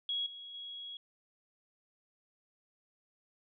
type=tone with level steps; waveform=sine; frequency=3322 Hz; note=G#7; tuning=in tune; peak=-32 / -45 / -42 dBFS; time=0.09-0.97 s; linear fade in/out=2 ms; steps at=0.26 / 0.54 s; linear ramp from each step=5 ms; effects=none